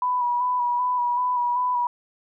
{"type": "tone with vibrato", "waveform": "sine", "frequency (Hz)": 982, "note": "B5", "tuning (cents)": -10, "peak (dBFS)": -20, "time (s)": [0.02, 1.87], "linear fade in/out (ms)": 2, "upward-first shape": "square", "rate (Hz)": 2.6, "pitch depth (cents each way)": 24, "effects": []}